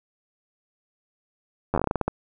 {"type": "slowing click train", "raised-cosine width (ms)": 1, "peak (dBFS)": -9, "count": 12, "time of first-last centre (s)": [1.74, 2.08], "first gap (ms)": 10, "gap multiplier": 1.21, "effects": []}